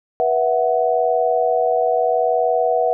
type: chord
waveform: sine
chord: B suspended fourth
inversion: none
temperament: equal with one note detuned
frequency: 486 / 659.3 / 740 Hz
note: B4 / E5 / F#5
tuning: -28 / 0 / 0 cents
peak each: -19 dBFS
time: 0.2-2.93 s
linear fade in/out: 0 ms
effects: none